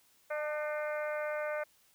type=harmonic tone with a mistuned harmonic; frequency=301.3 Hz; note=D4; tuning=44 cents sharp; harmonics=2 / 3 / 4 / 5 / 6 / 7 / 8; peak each=-34 / -47 / -44 / -42 / -49 / -45 / -52 dBFS; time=0.3-1.64 s; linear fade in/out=10 ms; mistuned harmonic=3; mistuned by=-26 cents; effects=white hiss -67 dBFS RMS until 1.94 s